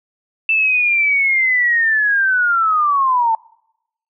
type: linear sweep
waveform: sine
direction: down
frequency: 2659 to 880 Hz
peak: -12 dBFS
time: 0.49-3.35 s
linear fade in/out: 2 ms
effects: noise-tail reverb RT60 0.8 s tail -25 dB re dry